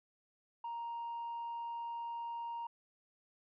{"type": "tone", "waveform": "sine", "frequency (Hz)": 935, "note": "A#5", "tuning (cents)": 5, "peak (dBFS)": -37, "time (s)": [0.64, 2.67], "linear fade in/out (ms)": 5, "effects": ["tanh soft clip ceiling -37 dBFS"]}